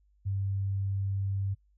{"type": "tone", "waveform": "sine", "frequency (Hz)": 98, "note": "G2", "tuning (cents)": 0, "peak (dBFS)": -28, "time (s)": [0.25, 1.55], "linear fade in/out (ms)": 20, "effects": ["noise-tail reverb RT60 0.1 s tail -23 dB re dry", "added 50 Hz sine -63 dBFS peak until 1.77 s"]}